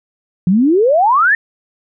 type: exponential sweep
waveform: sine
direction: up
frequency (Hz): 170 to 1858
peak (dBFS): -8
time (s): 0.47-1.35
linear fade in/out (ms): 2
effects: none